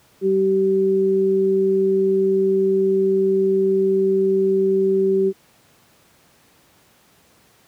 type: tone pair together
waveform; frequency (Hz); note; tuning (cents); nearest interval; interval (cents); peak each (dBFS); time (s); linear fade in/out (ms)
sine; 192.4 / 384.8; G3 / G4; -32 / -32; octave; 1200; -23 / -15; 0.21-5.33; 50
effects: pink hiss -55 dBFS RMS until 7.67 s + high-pass 100 Hz 12 dB/octave